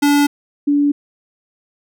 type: tone pair in turn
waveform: square / sine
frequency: 288.2 / 288.2 Hz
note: D4 / D4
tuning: -33 / -33 cents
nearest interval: unison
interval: 0 cents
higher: neither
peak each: -11 dBFS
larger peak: neither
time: 0.02-0.27 / 0.67-0.92 s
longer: neither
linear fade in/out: 10 ms
effects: none